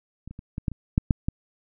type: clicks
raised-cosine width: 5 ms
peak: -26 / -27 / -26 / -18 / -12 / -24 / -6 / -6 / -12 dBFS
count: 9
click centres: 0.276 / 0.31 / 0.391 / 0.581 / 0.682 / 0.717 / 0.979 / 1.108 / 1.285 s
effects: none